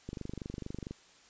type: click train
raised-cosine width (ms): 3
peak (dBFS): -26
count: 21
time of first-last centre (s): 0.09-0.91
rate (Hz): 24.4
effects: white hiss -60 dBFS RMS until 1.29 s + resampled to 16000 Hz